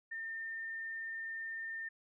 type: tone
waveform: sine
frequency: 1809 Hz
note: A6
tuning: 48 cents sharp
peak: -39 dBFS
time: 0.11-1.89 s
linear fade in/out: 10 ms
effects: none